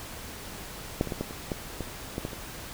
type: clicks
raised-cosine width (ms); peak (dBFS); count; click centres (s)
2; -10 / -21 / -17 / -16 / -26 / -16 / -20 / -17 / -18 / -26; 10; 1.011 / 1.073 / 1.122 / 1.21 / 1.309 / 1.518 / 1.807 / 2.181 / 2.251 / 2.332
effects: pink hiss -41 dBFS RMS until 2.73 s